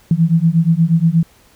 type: beating tone pair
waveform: sine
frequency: 161.1 / 169.5 Hz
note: E3 / E3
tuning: -39 / +49 cents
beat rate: 8.4 Hz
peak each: -13 dBFS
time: 0.11-1.23 s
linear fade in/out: 2 ms
effects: pink hiss -50 dBFS RMS until 1.55 s